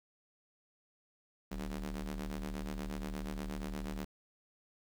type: ring-modulated tone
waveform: sawtooth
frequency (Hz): 75.2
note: D2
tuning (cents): +42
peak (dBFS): -31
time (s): 1.51-4.05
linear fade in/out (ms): 10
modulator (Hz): 117
effects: 10-bit